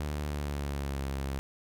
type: tone with pitch glide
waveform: sawtooth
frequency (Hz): 74 to 68.25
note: D2 to C#2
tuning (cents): +14 to -26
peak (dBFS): -28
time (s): 0-1.39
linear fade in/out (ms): 0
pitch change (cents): -140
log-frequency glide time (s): 0.23-1.05
effects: none